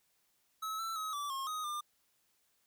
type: tone with pitch steps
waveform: square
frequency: 1293 / 1333 / 1275 / 1159 / 1077 / 1252 / 1199 Hz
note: E6 / E6 / D#6 / D6 / C6 / D#6 / D6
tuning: -34 / +19 / +42 / -23 / +50 / +10 / +36 cents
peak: -37 dBFS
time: 0.62-1.81 s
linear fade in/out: 10 ms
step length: 170 ms
effects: white hiss -75 dBFS RMS until 2.66 s